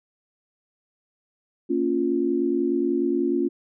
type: chord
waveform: sine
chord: Bb minor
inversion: none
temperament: just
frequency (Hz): 233.1 / 279.7 / 349.6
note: Bb3 / Db4 / F4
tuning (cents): 0 / +16 / +2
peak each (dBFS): -28 / -24 / -23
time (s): 1.69-3.49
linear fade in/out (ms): 20
effects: none